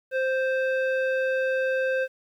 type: tone with low-pass filter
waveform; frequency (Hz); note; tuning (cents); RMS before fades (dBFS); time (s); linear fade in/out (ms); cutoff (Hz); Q
square; 523.3; C5; 0; -25; 0.11-2.08; 50; 2000; 1.8
effects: 10-bit